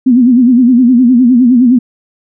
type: tone with vibrato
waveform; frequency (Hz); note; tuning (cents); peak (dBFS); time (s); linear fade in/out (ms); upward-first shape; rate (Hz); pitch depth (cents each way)
sine; 246.9; B3; 0; -3; 0.06-1.79; 10; sine; 9.7; 110
effects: none